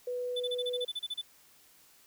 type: tone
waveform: sine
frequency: 494.2 Hz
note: B4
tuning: 1 cent sharp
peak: -32 dBFS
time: 0.07-0.85 s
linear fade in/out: 5 ms
type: tone bursts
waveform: triangle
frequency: 3500 Hz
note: A7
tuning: 10 cents flat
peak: -31 dBFS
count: 12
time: 0.36-1.216 s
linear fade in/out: 10 ms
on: 42 ms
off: 32 ms
effects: white hiss -61 dBFS RMS until 2.06 s